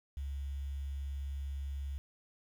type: tone with quantisation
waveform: sine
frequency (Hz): 69.3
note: C#2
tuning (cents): 0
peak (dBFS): -36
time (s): 0.17-1.98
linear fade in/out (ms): 0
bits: 10
effects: none